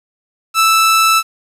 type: tone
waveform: sawtooth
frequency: 1318.5 Hz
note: E6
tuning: in tune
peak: -5 dBFS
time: 0.54-1.23 s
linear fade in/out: 50 ms
effects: resampled to 32000 Hz + 7-bit